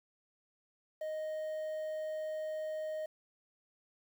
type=tone with quantisation; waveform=triangle; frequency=622.3 Hz; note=D#5; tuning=in tune; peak=-34 dBFS; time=1.01-3.06 s; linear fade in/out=5 ms; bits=10; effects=none